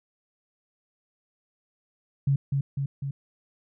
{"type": "tone with echo", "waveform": "sine", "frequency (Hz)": 138.59, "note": "C#3", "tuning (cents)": 0, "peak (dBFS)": -19, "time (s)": [2.27, 2.36], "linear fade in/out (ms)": 5, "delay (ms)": 250, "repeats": 3, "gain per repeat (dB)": -3, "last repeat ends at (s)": 3.11, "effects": []}